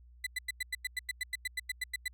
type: tone bursts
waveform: 35% pulse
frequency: 2001 Hz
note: B6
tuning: 22 cents sharp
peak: -30 dBFS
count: 16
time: 0.24-2.081 s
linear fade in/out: 5 ms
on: 26 ms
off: 95 ms
effects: added 60 Hz sine -54 dBFS peak until 2.13 s